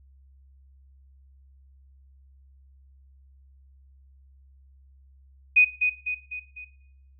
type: tone with echo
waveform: sine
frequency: 2489 Hz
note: D#7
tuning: in tune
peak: -13 dBFS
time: 5.56-5.65 s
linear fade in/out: 10 ms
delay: 250 ms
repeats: 4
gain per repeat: -6 dB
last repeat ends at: 6.65 s
effects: noise-tail reverb RT60 0.8 s tail -17 dB re dry + added 67 Hz sine -52 dBFS peak until 7.19 s